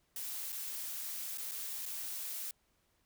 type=noise with dropouts; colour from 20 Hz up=blue; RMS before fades=-41 dBFS; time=0.16-2.51 s; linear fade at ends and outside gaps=2 ms; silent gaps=0.522-0.526 / 1.375-1.381 / 1.513-1.517 / 1.856-1.86 s; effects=pink hiss -75 dBFS RMS until 3.05 s